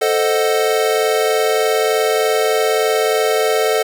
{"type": "chord", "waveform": "square", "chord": "A diminished seventh", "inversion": "none", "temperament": "equal", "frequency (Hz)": [440, 523.3, 622.3, 740], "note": ["A4", "C5", "Eb5", "Gb5"], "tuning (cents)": [0, 0, 0, 0], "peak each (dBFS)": [-17, -22, -21, -23], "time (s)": [0.01, 3.83], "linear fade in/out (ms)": 10, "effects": []}